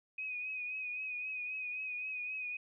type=tone with vibrato; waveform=sine; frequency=2504 Hz; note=D#7; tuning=10 cents sharp; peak=-37 dBFS; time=0.18-2.57 s; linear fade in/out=5 ms; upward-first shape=triangle; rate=3.8 Hz; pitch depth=46 cents each way; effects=none